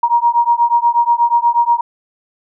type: beating tone pair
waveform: sine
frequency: 941 / 949.3 Hz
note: A#5 / A#5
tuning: +16 / +31 cents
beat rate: 8.3 Hz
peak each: -13 dBFS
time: 0.03-1.81 s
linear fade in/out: 5 ms
effects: none